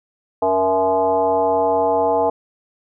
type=tone with frequency modulation; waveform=sine; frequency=659.3 Hz; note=E5; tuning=in tune; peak=-14 dBFS; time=0.42-2.3 s; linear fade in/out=5 ms; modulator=189 Hz; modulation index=1.4; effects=none